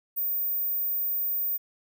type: tone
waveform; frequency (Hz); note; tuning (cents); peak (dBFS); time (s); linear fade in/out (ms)
sine; 14970; A#9; +6; -25; 0.16-1.58; 20
effects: none